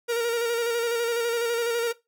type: tone with vibrato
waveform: 45% pulse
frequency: 467.8 Hz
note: A#4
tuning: 6 cents sharp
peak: -23 dBFS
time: 0.08-1.93 s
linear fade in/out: 20 ms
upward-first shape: square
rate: 12 Hz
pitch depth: 28 cents each way
effects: noise-tail reverb RT60 0.2 s tail -18 dB re dry